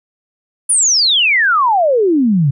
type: exponential sweep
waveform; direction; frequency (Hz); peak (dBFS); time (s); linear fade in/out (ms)
sine; down; 10140 to 130.81; -9; 0.69-2.51; 10
effects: none